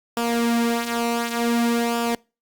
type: tone with flanger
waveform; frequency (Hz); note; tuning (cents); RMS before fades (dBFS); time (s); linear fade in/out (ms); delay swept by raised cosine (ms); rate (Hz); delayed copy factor
sawtooth; 234.5; A#3; +11; -22; 0.17-2.15; 2; 0.48 to 4.88; 0.55; -0.6
effects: noise-tail reverb RT60 0.3 s tail -26 dB re dry + Opus 48 kbps